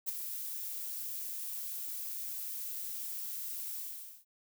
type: noise with ADSR envelope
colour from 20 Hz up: violet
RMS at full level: -32 dBFS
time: 0.06-4.25 s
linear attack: 29 ms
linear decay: 14 ms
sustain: -8 dB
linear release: 480 ms
effects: none